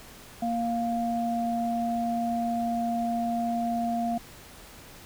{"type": "tone pair together", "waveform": "sine", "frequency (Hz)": [233.6, 700], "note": ["A#3", "F5"], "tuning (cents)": [4, 4], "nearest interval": "octave + perfect fifth", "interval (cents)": 1900, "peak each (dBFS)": -28, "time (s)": [0.42, 4.18], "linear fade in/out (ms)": 5, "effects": ["pink hiss -48 dBFS RMS until 5.05 s"]}